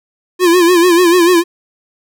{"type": "tone with vibrato", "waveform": "square", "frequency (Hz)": 350, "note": "F4", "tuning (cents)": 4, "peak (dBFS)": -7, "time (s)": [0.39, 1.44], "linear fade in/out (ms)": 50, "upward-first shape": "sine", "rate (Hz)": 6.8, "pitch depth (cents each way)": 87, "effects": []}